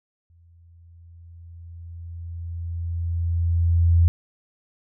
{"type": "tone with exponential growth", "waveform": "sine", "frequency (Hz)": 84.7, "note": "E2", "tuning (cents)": 48, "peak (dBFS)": -12, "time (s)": [0.3, 4.08], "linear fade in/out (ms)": 0, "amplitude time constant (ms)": 820, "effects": []}